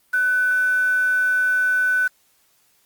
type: tone with quantisation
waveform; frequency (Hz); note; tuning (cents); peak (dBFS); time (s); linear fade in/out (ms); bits
sine; 1500; F#6; +23; -16; 0.13-2.08; 10; 6
effects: white hiss -61 dBFS RMS until 2.85 s + Opus 32 kbps